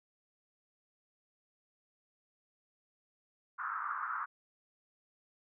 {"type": "band-pass noise", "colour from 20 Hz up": "white", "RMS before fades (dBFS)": -38, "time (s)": [3.58, 4.26], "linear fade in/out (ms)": 20, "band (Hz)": [1100, 1400], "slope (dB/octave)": 48, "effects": []}